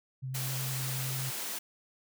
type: tone with vibrato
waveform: sine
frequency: 130.81 Hz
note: C3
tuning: in tune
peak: -34 dBFS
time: 0.22-1.31 s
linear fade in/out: 20 ms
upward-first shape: sine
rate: 11 Hz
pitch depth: 17 cents each way
type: high-pass noise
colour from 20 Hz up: white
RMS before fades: -37 dBFS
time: 0.34-1.59 s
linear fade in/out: 10 ms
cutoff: 160 Hz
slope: 48 dB/octave
effects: none